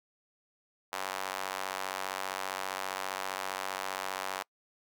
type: tone with high-pass filter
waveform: square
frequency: 47.55 Hz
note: F#1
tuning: 48 cents sharp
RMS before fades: -37 dBFS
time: 0.92-4.43 s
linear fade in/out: 10 ms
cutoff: 870 Hz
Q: 1.3
effects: noise-tail reverb RT60 0.1 s tail -26 dB re dry